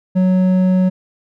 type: tone with hard clipping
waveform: sine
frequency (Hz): 185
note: F#3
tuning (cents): 0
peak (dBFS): -12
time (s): 0.15-0.9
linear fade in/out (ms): 20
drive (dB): 6
effects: none